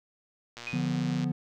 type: click train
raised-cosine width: 0.2 ms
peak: -24 dBFS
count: 81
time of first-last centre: 0.57-1.242 s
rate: 119 Hz
type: tone with exponential decay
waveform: sine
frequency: 2489 Hz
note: D#7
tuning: in tune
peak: -31 dBFS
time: 0.67-0.96 s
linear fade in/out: 1 ms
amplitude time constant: 63 ms
type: chord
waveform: triangle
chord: B diminished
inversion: first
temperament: equal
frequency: 146.83 / 174.61 / 246.9 Hz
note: D3 / F3 / B3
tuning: 0 / 0 / 0 cents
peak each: -29 dBFS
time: 0.73-1.32 s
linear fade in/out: 5 ms
effects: none